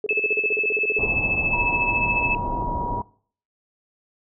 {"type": "tone bursts", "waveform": "sine", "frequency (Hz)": 425.3, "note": "G#4", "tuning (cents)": 41, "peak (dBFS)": -22, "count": 16, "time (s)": [0.04, 1.054], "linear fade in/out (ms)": 2, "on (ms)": 24, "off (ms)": 42}
{"type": "tone with tremolo", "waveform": "sine", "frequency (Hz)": 2612, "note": "E7", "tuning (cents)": -17, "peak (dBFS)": -17, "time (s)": [0.09, 2.35], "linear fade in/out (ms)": 2, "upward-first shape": "triangle", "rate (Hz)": 14, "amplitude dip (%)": 70}
{"type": "low-pass noise", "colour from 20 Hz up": "pink", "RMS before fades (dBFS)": -29, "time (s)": [0.98, 3.02], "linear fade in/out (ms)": 10, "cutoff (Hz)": 1000, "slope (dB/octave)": 48}
{"type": "tone", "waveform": "sine", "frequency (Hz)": 960, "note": "B5", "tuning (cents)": -49, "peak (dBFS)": -25, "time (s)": [1.53, 3.02], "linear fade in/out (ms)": 5}
{"effects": ["noise-tail reverb RT60 0.5 s tail -21 dB re dry"]}